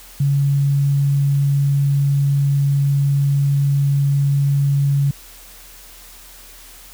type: tone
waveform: sine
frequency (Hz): 140.4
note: C#3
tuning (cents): +22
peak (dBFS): -13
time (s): 0.2-5.11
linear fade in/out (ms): 5
effects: added 40 Hz sine -45 dBFS peak until 6.93 s + white hiss -42 dBFS RMS until 6.93 s